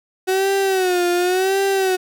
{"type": "tone with vibrato", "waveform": "35% pulse", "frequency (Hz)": 371.4, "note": "F#4", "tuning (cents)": 7, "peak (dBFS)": -14, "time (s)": [0.27, 1.97], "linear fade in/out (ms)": 20, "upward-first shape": "sine", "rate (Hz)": 0.91, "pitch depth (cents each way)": 96, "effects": []}